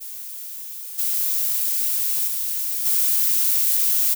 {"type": "noise with level steps", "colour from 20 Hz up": "violet", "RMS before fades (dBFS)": [-34, -22, -25, -19], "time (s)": [0, 4.15], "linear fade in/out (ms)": 20, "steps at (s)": [0.98, 2.27, 2.85], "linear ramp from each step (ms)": 10, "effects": []}